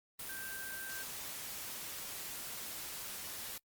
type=tone in noise; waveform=sine; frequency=1567 Hz; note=G6; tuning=1 cent flat; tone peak=-44 dBFS; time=0.29-1.03 s; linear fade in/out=5 ms; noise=white; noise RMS=-44 dBFS; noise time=0.19-3.58 s; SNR=-3 dB; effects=noise-tail reverb RT60 0.1 s tail -26 dB re dry + Opus 32 kbps